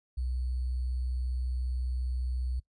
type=tone with sample-and-hold; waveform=sine; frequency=62.7 Hz; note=B1; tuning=27 cents sharp; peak=-29 dBFS; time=0.17-2.6 s; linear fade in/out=10 ms; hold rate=4410 Hz; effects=noise-tail reverb RT60 0.1 s tail -21 dB re dry + resampled to 24000 Hz